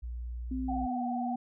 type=tone; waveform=sine; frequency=59.7 Hz; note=A#1; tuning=42 cents sharp; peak=-35 dBFS; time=0.02-0.87 s; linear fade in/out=20 ms
type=tone with pitch glide; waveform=sine; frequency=259.4 to 242 Hz; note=C4 to B3; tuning=-15 to -35 cents; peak=-32 dBFS; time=0.51-1.36 s; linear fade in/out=5 ms; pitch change=-120 cents; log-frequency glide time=0.74-1.05 s
type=tone with vibrato; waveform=sine; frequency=749 Hz; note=F#5; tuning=21 cents sharp; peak=-33 dBFS; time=0.68-1.36 s; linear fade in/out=10 ms; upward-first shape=triangle; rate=20 Hz; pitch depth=98 cents each way
effects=none